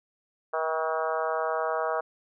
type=harmonic tone with a mistuned harmonic; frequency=160 Hz; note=D#3; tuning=49 cents sharp; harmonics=3 / 4 / 5 / 6 / 7 / 8 / 9 / 10; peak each=-32 / -30 / -34 / -36 / -34 / -35 / -38 / -43 dBFS; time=0.53-2.01 s; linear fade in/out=10 ms; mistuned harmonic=5; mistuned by=-22 cents; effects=none